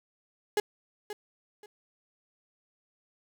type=tone with echo; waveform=35% pulse; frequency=417.5 Hz; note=G#4; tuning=9 cents sharp; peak=-22 dBFS; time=0.57-0.6 s; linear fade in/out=2 ms; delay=530 ms; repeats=2; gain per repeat=-12 dB; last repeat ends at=1.66 s; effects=none